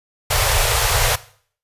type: band-stop noise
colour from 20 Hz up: pink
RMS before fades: -17 dBFS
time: 0.3-1.16 s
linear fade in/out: 10 ms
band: 120 to 450 Hz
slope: 48 dB/octave
effects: noise-tail reverb RT60 0.5 s tail -17 dB re dry + resampled to 32000 Hz